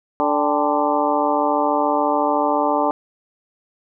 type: harmonic tone with a mistuned harmonic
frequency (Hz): 146.83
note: D3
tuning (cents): 0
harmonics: 2 / 3 / 4 / 5 / 6 / 7 / 8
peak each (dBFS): -23 / -26 / -22 / -23 / -22 / -25 / -27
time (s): 0.2-2.91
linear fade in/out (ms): 0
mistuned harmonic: 5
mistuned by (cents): +120
effects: none